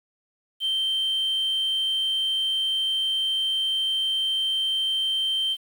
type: tone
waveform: sine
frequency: 3127 Hz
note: G7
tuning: 5 cents flat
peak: -20 dBFS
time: 0.6-5.57 s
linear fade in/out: 50 ms
effects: tanh soft clip ceiling -20 dBFS + 8-bit